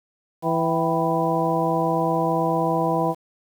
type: harmonic tone with a mistuned harmonic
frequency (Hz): 164.81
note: E3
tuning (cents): 0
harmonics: 1 / 2 / 3 / 4 / 5 / 6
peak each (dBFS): -26 / -26 / -26 / -26 / -26 / -26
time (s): 0.42-3.15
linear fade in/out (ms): 50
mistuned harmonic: 5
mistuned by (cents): -90
effects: 8-bit